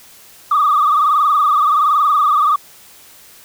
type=tone with frequency modulation; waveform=sine; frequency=1199 Hz; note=D6; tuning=36 cents sharp; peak=-9 dBFS; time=0.51-2.56 s; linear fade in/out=5 ms; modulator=21.3 Hz; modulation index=3; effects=tanh soft clip ceiling -6 dBFS + white hiss -43 dBFS RMS until 3.44 s